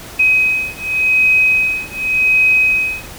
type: beating tone pair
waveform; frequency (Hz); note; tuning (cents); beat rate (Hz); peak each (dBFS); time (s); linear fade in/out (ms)
sine; 2527 / 2527.88; D#7 / D#7; +26 / +27; 0.88; -14; 0.19-3.06; 10
effects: pink hiss -33 dBFS RMS until 3.18 s